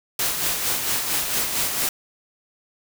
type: noise with tremolo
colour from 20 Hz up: white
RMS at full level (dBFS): -22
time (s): 0.19-1.89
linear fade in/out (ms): 2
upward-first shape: sine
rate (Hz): 4.4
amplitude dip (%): 45
effects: none